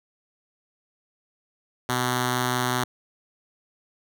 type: tone with notch filter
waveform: 5% pulse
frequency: 125.1 Hz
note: B2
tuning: 23 cents sharp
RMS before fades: -25 dBFS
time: 1.89-2.84 s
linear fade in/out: 2 ms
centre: 530 Hz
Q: 1.7
effects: none